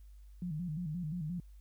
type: tone with vibrato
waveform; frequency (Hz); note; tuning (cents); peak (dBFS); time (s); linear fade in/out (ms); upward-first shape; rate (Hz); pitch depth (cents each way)
sine; 164.81; E3; 0; -35; 0.42-1.4; 2; square; 5.7; 130
effects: added 50 Hz sine -51 dBFS peak until 1.6 s + white hiss -75 dBFS RMS until 1.6 s